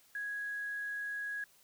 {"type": "tone with quantisation", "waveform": "sine", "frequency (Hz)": 1661.2, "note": "G#6", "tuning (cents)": 0, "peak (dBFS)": -36, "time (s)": [0.15, 1.44], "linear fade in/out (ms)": 2, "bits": 10, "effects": ["white hiss -65 dBFS RMS until 1.63 s"]}